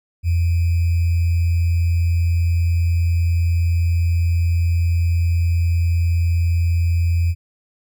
sine tone with sample-and-hold, 84.9 Hz, F2, 48 cents flat, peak -14 dBFS, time 0.23-7.35 s, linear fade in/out 50 ms, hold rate 2450 Hz, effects none

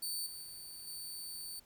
15% pulse tone with level steps, 4541 Hz, C#8, 41 cents sharp, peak -30 / -38 / -40 / -36 dBFS, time 0.02-1.6 s, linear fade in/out 10 ms, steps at 0.26 / 0.43 / 0.87 s, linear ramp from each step 5 ms, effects pink hiss -66 dBFS RMS until 1.65 s

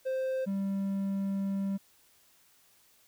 triangle tone pair in turn, 523.3 / 196.02 Hz, C5 / G3, 0 / 0 cents, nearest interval octave + perfect fourth, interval 1700 cents, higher first, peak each -27 dBFS, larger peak neither, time 0.05-0.46 / 0.46-1.78 s, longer second, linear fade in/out 20 ms, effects white hiss -64 dBFS RMS until 3.07 s

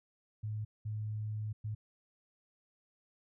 sine tone bursts at uneven times, 107.2 Hz, A2, 45 cents flat, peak -35 dBFS, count 3, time 0.43-0.65 / 0.85-1.53 / 1.64-1.75 s, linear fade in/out 10 ms, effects none

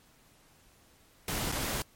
pink noise with dropouts, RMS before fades -33 dBFS, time 1.28-1.82 s, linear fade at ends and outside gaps 2 ms, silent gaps 1.517-1.522 s, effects pink hiss -62 dBFS RMS until 1.95 s + MP3 64 kbps

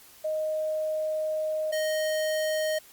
sine / square tone pair in turn, 622.3 / 622.3 Hz, D#5 / D#5, 0 / 0 cents, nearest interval unison, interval 0 cents, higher neither, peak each -26 / -26 dBFS, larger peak neither, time 0.24-1.72 / 1.72-2.79 s, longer first, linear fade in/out 10 ms, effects white hiss -53 dBFS RMS until 2.92 s + Opus 48 kbps

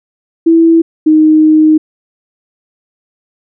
sine tone pair in turn, 329.6 / 310.8 Hz, E4 / D#4, 0 / -2 cents, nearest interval minor second, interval 102 cents, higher first, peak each -3 dBFS, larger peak neither, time 0.46-0.82 / 1.06-1.78 s, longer second, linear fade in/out 10 ms, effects none

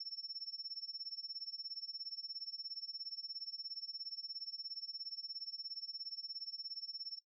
sine tone with tremolo, 5400 Hz, E8, 41 cents sharp, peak -40 dBFS, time 0-7.19 s, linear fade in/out 5 ms, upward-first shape sine, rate 17 Hz, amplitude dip 95%, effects noise-tail reverb RT60 0.1 s tail -20 dB re dry

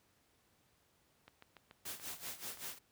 click train, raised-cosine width 0.3 ms, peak -38 dBFS, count 11, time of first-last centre 1.28-2.717 s, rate 6.96 Hz
white noise with tremolo, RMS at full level -43 dBFS, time 1.85-2.79 s, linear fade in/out 10 ms, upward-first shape sine, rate 5.2 Hz, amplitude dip 80%
effects pink hiss -73 dBFS RMS until 2.91 s + high-pass 60 Hz 12 dB/octave

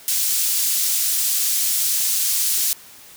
pink high-pass noise, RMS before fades -20 dBFS, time 0.08-2.73 s, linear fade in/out 0 ms, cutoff 6200 Hz, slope 12 dB/octave, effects white hiss -44 dBFS RMS until 3.16 s

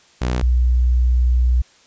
sawtooth / sine tone pair in turn, 61.74 / 61.42 Hz, B1 / B1, 0 / -9 cents, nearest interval unison, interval 9 cents, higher first, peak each -14 / -12 dBFS, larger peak second, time 0.21-0.42 / 0.42-1.62 s, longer second, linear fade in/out 10 ms, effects white hiss -52 dBFS RMS until 1.86 s + resampled to 16000 Hz

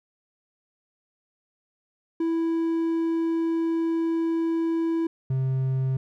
triangle tone pair in turn, 329.6 / 131.83 Hz, E4 / C3, 0 / +13 cents, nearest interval octave + major third, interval 1587 cents, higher first, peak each -20 dBFS, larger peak neither, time 2.2-5.07 / 5.3-5.97 s, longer first, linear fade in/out 5 ms, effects none

